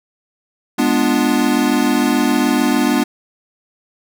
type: chord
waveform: square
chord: G# diminished seventh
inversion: none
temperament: equal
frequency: 207.7 / 246.9 / 293.7 / 349.2 Hz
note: G#3 / B3 / D4 / F4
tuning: 0 / 0 / 0 / 0 cents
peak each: -22 / -17 / -18 / -23 dBFS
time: 0.78-3.04 s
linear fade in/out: 10 ms
effects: none